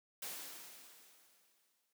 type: noise with exponential decay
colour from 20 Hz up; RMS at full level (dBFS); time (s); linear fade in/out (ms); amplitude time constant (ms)
white; -43; 0.22-1.93; 5; 370
effects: high-pass 200 Hz 12 dB/octave